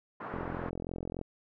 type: band-pass noise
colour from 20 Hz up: white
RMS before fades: -41 dBFS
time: 0.2-0.7 s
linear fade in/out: 10 ms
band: 120 to 1400 Hz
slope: 24 dB/octave
type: click train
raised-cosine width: 2 ms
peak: -24 dBFS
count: 39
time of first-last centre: 0.34-1.214 s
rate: 43.5 Hz
effects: none